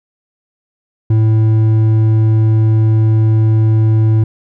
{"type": "tone with hard clipping", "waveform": "triangle", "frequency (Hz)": 110, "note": "A2", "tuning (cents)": 0, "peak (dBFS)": -9, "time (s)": [1.1, 4.24], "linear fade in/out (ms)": 5, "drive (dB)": 9, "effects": []}